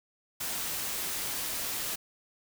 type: noise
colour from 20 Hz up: white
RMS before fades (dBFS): -34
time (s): 0.4-1.96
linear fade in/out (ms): 10
effects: none